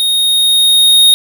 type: tone with level ramp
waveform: square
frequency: 3722 Hz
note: A#7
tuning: 3 cents flat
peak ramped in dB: -11 to -4 dBFS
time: 0-1.14 s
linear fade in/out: 0 ms
effects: none